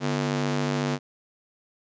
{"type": "ring-modulated tone", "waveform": "sawtooth", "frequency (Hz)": 195.9, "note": "G3", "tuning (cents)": -1, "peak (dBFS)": -17, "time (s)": [0, 0.99], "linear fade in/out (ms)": 50, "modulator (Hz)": 50.9, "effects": ["resampled to 16000 Hz"]}